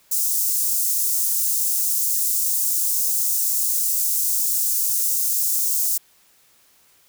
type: high-pass noise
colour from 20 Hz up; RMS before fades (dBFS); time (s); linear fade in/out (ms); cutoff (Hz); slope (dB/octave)
white; -21; 0.11-5.98; 10; 6300; 24
effects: white hiss -57 dBFS RMS until 7.08 s